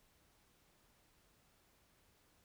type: silence
effects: pink hiss -72 dBFS RMS until 2.44 s

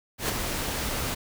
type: noise with ADSR envelope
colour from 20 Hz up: pink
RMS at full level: -25 dBFS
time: 0.18-1.15 s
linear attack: 110 ms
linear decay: 10 ms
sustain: -5 dB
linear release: 14 ms
effects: none

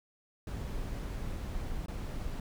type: noise with dropouts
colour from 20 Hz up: brown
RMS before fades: -37 dBFS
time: 0.47-2.4 s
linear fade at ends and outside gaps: 2 ms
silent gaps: 1.861-1.882 s
effects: none

